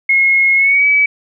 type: tone with pitch glide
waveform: sine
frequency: 2163 to 2286 Hz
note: C#7 to D7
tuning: -43 to -47 cents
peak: -8 dBFS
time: 0.09-1.06 s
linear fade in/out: 5 ms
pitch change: +96 cents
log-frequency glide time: 0.56-0.86 s
effects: none